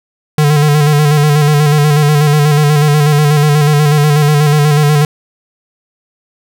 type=tone with vibrato; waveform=square; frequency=148.5 Hz; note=D3; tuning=20 cents sharp; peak=-7 dBFS; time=0.38-5.05 s; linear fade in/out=2 ms; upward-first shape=square; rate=8.2 Hz; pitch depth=39 cents each way; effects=none